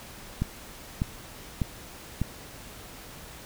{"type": "click train", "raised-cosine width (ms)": 5, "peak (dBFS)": -13, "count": 4, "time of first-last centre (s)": [0.42, 2.216], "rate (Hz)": 1.67, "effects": ["pink hiss -45 dBFS RMS until 3.45 s"]}